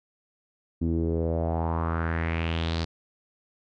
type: tone with low-pass filter sweep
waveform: sawtooth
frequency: 82.41 Hz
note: E2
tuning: in tune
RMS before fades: -27 dBFS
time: 0.81-2.85 s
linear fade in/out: 10 ms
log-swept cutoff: 270 to 4700 Hz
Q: 3.8
effects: none